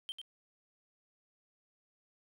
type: tone with echo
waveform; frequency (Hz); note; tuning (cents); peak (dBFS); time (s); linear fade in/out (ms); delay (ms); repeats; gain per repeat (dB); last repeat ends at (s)
triangle; 3136; G7; 0; -36; 0.09-0.12; 0; 95; 1; -5; 0.215
effects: none